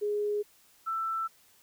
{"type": "tone pair in turn", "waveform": "sine", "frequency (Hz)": [415.3, 1330], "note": ["G#4", "E6"], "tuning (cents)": [0, 15], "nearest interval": "octave + minor sixth", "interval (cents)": 2015, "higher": "second", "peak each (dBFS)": [-27, -29], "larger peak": "first", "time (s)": [[0.01, 0.43], [0.86, 1.28]], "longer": "neither", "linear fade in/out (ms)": 20, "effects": ["white hiss -62 dBFS RMS until 1.62 s"]}